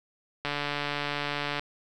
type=click train; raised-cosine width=0.3 ms; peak=-14 dBFS; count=167; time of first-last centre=0.45-1.595 s; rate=145 Hz; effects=none